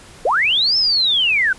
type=linear two-way sweep; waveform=sine; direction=up then down; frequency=411 to 5340 to 1459 Hz; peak=-13 dBFS; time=0.25-1.53 s; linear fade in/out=5 ms; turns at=0.77 s; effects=pink hiss -42 dBFS RMS until 1.58 s + resampled to 24000 Hz